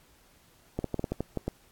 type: clicks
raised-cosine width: 2 ms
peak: -16 dBFS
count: 9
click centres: 0.79 / 0.843 / 0.943 / 0.994 / 1.042 / 1.12 / 1.206 / 1.373 / 1.48 s
effects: pink hiss -61 dBFS RMS until 1.71 s + AAC 64 kbps